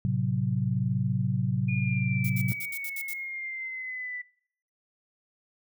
sine chord, F# diminished, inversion first, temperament equal, 110 / 130.81 / 185 Hz, A2 / C3 / F#3, 0 / 0 / 0 cents, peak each -29 / -27 / -29 dBFS, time 0.05-2.52 s, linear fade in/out 0 ms
sine exponential sweep, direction down, 2441 to 1975.5 Hz, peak -33 dBFS, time 1.68-4.22 s, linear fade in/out 10 ms
violet noise bursts, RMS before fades -37 dBFS, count 8, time 2.24-3.137 s, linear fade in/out 5 ms, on 57 ms, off 63 ms
effects noise-tail reverb RT60 0.6 s tail -21 dB re dry

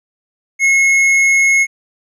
sine tone with hard clipping, 2172 Hz, C#7, 36 cents flat, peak -10 dBFS, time 0.59-1.67 s, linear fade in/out 50 ms, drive 7 dB, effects none

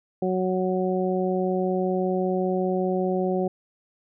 harmonic tone, 185.1 Hz, F#3, 1 cent sharp, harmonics 1 / 2 / 3 / 4, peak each -26 / -25 / -29 / -31 dBFS, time 0.22-3.48 s, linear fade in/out 5 ms, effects none

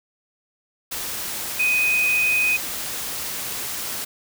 sine tone in noise, 2500 Hz, D#7, 8 cents sharp, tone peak -17 dBFS, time 1.59-2.57 s, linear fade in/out 10 ms, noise white, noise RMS -29 dBFS, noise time 0.91-4.05 s, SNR +9 dB, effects none

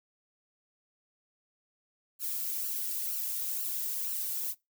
violet noise with flanger, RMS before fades -34 dBFS, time 2.19-4.55 s, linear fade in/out 50 ms, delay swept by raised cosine 0.69 to 2.19 ms, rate 2.1 Hz, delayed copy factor +0.7, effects noise-tail reverb RT60 0.2 s tail -22 dB re dry

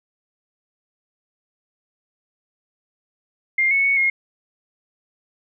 sine tone with pitch steps, 2112 / 2206 / 2219 / 2148 Hz, C7 / C#7 / C#7 / C7, +16 / -9 / +1 / +45 cents, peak -15 dBFS, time 3.58-4.1 s, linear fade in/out 5 ms, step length 130 ms, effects none

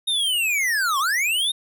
square linear two-way sweep, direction down then up, 3729 to 1046.5 to 3729 Hz, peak -20 dBFS, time 0.07-1.52 s, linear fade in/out 10 ms, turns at 0.99 s, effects none

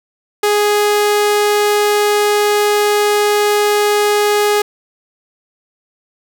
sawtooth tone, 415.3 Hz, G#4, in tune, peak -7 dBFS, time 0.43-4.62 s, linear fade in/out 5 ms, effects none

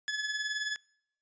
sawtooth tone with tremolo, 1709 Hz, G#6, 49 cents sharp, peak -25 dBFS, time 0.08-0.76 s, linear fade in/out 0 ms, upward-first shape triangle, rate 19 Hz, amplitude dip 60%, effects noise-tail reverb RT60 0.7 s tail -26 dB re dry + resampled to 16000 Hz

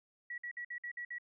sine tone bursts, 1930 Hz, B6, 40 cents flat, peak -39 dBFS, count 7, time 0.3-1.184 s, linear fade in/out 5 ms, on 80 ms, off 54 ms, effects none

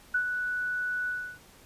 sine tone with ADSR envelope, 1480 Hz, F#6, in tune, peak -22 dBFS, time 0.14-1.39 s, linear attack 8 ms, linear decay 85 ms, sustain -6 dB, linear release 310 ms, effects pink hiss -55 dBFS RMS until 1.65 s + resampled to 32000 Hz

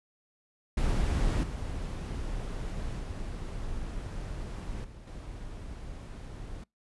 brown noise with level steps, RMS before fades -27 / -35 / -37 / -46 / -41 dBFS, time 0.77-6.64 s, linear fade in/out 5 ms, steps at 1.43 / 2.99 / 4.84 / 5.07 s, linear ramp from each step 5 ms, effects noise-tail reverb RT60 0.2 s tail -26 dB re dry + resampled to 24000 Hz

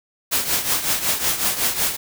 white noise with tremolo, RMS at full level -18 dBFS, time 0.31-1.97 s, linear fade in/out 20 ms, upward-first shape triangle, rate 5.4 Hz, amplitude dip 75%, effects none

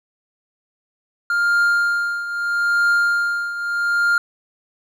triangle tone with tremolo, 1403 Hz, F6, 8 cents sharp, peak -11 dBFS, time 1.3-4.18 s, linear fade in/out 2 ms, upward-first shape triangle, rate 0.78 Hz, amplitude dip 75%, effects none

